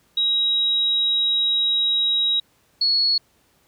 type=tone pair in turn; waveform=sine; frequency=3825 / 4365 Hz; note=A#7 / C#8; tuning=+44 / -28 cents; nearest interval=major second; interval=228 cents; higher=second; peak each=-17 / -16 dBFS; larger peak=second; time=0.17-2.4 / 2.81-3.18 s; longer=first; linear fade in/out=5 ms; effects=pink hiss -61 dBFS RMS until 3.67 s + high-pass 60 Hz 12 dB/octave